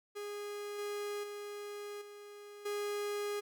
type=tone with level steps; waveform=45% pulse; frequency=411.7 Hz; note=G#4; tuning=15 cents flat; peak=-40 / -37 / -42 / -49 / -35 dBFS; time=0.15-3.41 s; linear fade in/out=20 ms; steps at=0.78 / 1.23 / 2.01 / 2.65 s; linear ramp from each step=10 ms; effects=none